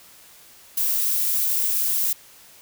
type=noise; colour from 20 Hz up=violet; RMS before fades=-22 dBFS; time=0.77-2.13 s; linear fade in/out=5 ms; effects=white hiss -49 dBFS RMS until 2.61 s